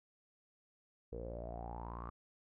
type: tone with low-pass filter sweep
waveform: sawtooth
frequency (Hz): 58.27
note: A#1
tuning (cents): 0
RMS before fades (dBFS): -45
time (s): 1.12-2.1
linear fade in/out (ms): 5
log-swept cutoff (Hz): 460 to 1200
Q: 9.2
effects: none